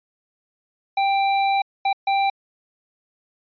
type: tone bursts at uneven times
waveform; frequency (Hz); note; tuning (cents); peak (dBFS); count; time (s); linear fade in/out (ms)
square; 787; G5; +7; -18; 3; 0.97-1.62 / 1.85-1.93 / 2.07-2.3; 5
effects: resampled to 11025 Hz